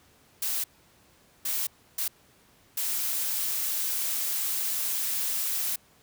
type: noise bursts at uneven times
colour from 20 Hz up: blue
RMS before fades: -29 dBFS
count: 4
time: 0.42-0.64 / 1.45-1.67 / 1.98-2.08 / 2.77-5.76 s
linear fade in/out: 5 ms
effects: pink hiss -60 dBFS RMS until 6.02 s + high-pass 60 Hz 12 dB/octave